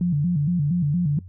sine tone with vibrato, 160 Hz, D#3, 49 cents sharp, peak -18 dBFS, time 0.01-1.19 s, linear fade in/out 2 ms, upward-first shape square, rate 4.3 Hz, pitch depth 170 cents each way, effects noise-tail reverb RT60 0.1 s tail -20 dB re dry + added 91 Hz sine -38 dBFS peak until 1.28 s

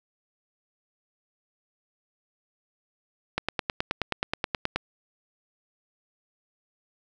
click train, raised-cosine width 0.3 ms, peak -9 dBFS, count 14, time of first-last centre 3.38-4.76 s, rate 9.42 Hz, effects none

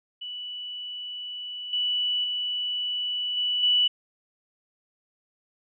sine tone with level steps, 2960 Hz, F#7, in tune, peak -33 / -23 / -26 / -23 / -18 dBFS, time 0.21-3.88 s, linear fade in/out 10 ms, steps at 1.73 / 2.24 / 3.37 / 3.63 s, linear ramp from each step 2 ms, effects none

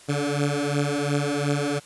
15% pulse beating tone pair, 142.8 / 145.6 Hz, D3 / D3, -48 / -15 cents, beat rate 2.8 Hz, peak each -19 dBFS, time 0.08-1.8 s, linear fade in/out 20 ms, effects white hiss -49 dBFS RMS until 1.85 s + resampled to 24000 Hz

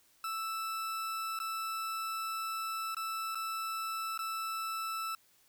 40% pulse tone with dropouts, 1320 Hz, E6, 2 cents sharp, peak -34 dBFS, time 0.24-5.15 s, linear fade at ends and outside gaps 2 ms, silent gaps 1.39-1.4 / 2.947-2.967 / 3.348-3.354 / 4.177-4.19 s, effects white hiss -67 dBFS RMS until 5.48 s

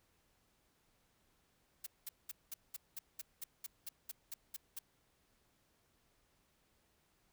blue noise bursts, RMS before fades -44 dBFS, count 14, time 1.84-4.79 s, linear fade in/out 5 ms, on 25 ms, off 200 ms, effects pink hiss -75 dBFS RMS until 7.32 s

